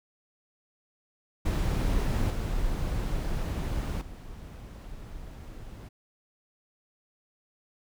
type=noise with level steps; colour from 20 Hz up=brown; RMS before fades=-26 / -30 / -42 dBFS; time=1.45-5.89 s; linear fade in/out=10 ms; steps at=2.3 / 4.01 s; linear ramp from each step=5 ms; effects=none